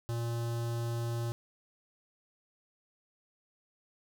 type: tone with notch filter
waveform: square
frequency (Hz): 117.2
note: A#2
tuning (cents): +10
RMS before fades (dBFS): -34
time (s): 0.09-1.32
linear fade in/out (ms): 0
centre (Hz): 2200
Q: 1.4
effects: none